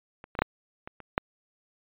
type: clicks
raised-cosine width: 0.5 ms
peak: -28 / -24 / -11 / -6 / -24 / -29 / -7 dBFS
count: 7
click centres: 0.241 / 0.352 / 0.39 / 0.42 / 0.875 / 1.003 / 1.179 s
effects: resampled to 8000 Hz